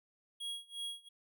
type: tone with tremolo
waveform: square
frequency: 3300 Hz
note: G#7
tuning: 12 cents flat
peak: -38 dBFS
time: 0.4-1.09 s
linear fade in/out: 10 ms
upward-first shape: sine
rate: 2.8 Hz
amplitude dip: 95%
effects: none